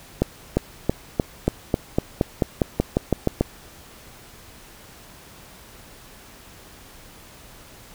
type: accelerating click train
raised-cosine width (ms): 2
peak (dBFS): -4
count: 15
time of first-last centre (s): 0.22-3.41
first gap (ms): 350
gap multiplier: 0.93
effects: pink hiss -46 dBFS RMS until 7.94 s